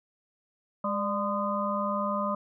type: harmonic tone with a mistuned harmonic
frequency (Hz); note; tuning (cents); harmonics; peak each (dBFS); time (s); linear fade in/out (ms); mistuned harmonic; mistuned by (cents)
205.4; G#3; -19; 1 / 3 / 5 / 6; -32 / -32 / -32 / -32; 0.84-2.35; 5; 3; -63
effects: none